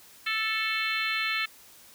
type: harmonic tone with a mistuned harmonic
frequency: 440 Hz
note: A4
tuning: in tune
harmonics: 3 / 4 / 5 / 6 / 7 / 8 / 9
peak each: -34 / -33 / -31 / -33 / -37 / -37 / -37 dBFS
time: 0.26-1.46 s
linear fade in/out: 10 ms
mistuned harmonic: 9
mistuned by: +71 cents
effects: white hiss -53 dBFS RMS until 1.94 s